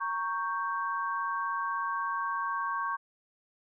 sine chord, G diminished, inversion first, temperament equal, 932.3 / 1108.7 / 1568 Hz, Bb5 / Db6 / G6, 0 / 0 / 0 cents, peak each -37 / -31 / -36 dBFS, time 0-2.97 s, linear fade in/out 20 ms, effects none

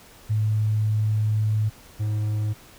sine / triangle tone pair in turn, 107.5 / 106.39 Hz, A2 / G#2, -40 / +42 cents, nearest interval unison, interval 18 cents, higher first, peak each -19 / -20 dBFS, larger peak first, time 0.29-1.7 / 1.99-2.54 s, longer first, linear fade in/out 20 ms, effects pink hiss -49 dBFS RMS until 2.78 s

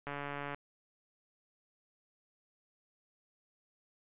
click train, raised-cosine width 0.5 ms, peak -25 dBFS, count 69, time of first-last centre 0.07-0.546 s, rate 143 Hz, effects resampled to 8000 Hz

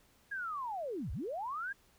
sine linear two-way sweep, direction down then up, 1661.2 to 46.25 to 1661.2 Hz, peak -36 dBFS, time 0.31-1.73 s, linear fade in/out 10 ms, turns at 1.12 s, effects pink hiss -67 dBFS RMS until 1.98 s

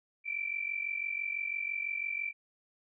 sine tone pair together, 2319 / 2365 Hz, D7 / D7, -22 / +12 cents, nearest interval unison, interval 34 cents, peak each -35 / -36 dBFS, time 0.24-2.33 s, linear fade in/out 50 ms, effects none

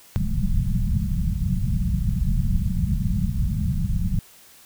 pink low-pass noise, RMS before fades -22 dBFS, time 0.16-4.19 s, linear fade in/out 0 ms, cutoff 210 Hz, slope 96 dB/octave, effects white hiss -50 dBFS RMS until 4.65 s

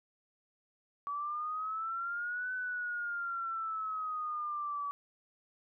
sine exponential two-way sweep, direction up then down, 1140 to 1512 to 1140 Hz, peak -34 dBFS, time 1.07-4.91 s, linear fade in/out 0 ms, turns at 2.53 s, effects none

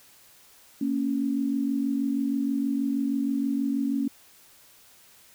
sine tone pair together, 230.9 / 277.2 Hz, A#3 / C#4, -16 / 0 cents, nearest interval minor third, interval 316 cents, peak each -28 / -25 dBFS, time 0.81-4.08 s, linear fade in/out 5 ms, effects white hiss -55 dBFS RMS until 5.34 s

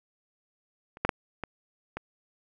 clicks, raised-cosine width 0.5 ms, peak -30 / -9 / -8 / -18 / -19 dBFS, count 5, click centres 0.971 / 1.05 / 1.092 / 1.437 / 1.97 s, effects none

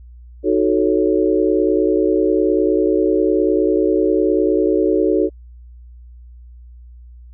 sine chord, D# half-diminished seventh, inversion none, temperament equal, 311.1 / 370 / 440 / 554.4 Hz, D#4 / F#4 / A4 / C#5, 0 / 0 / 0 / 0 cents, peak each -18 / -17 / -18 / -22 dBFS, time 0.43-5.3 s, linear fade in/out 50 ms, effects added 60 Hz sine -37 dBFS peak until 7.33 s

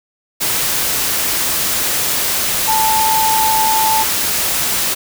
sine tone in noise, 880 Hz, A5, in tune, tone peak -13 dBFS, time 2.67-4.04 s, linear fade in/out 20 ms, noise white, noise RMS -17 dBFS, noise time 0.4-4.95 s, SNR +1 dB, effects none

